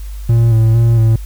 triangle tone with vibrato, 114 Hz, A#2, 38 cents flat, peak -5 dBFS, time 0.29-1.16 s, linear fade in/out 5 ms, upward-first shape square, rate 2.2 Hz, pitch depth 29 cents each way, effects added 50 Hz sine -23 dBFS peak until 1.25 s + white hiss -43 dBFS RMS until 1.25 s

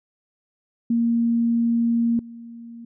sine tone with level steps, 233.1 Hz, A#3, in tune, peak -17 / -36 dBFS, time 0.9-2.85 s, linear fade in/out 5 ms, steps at 2.19 s, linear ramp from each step 2 ms, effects none

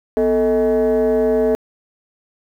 sine tone with frequency modulation, 440 Hz, A4, in tune, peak -11 dBFS, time 0.17-1.55 s, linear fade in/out 0 ms, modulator 192 Hz, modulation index 0.91, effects tanh soft clip ceiling -11 dBFS + 8-bit

